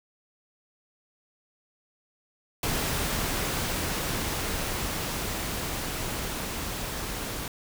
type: noise with level ramp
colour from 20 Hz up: pink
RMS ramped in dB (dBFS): -28 to -34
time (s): 2.63-7.48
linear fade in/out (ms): 2
effects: none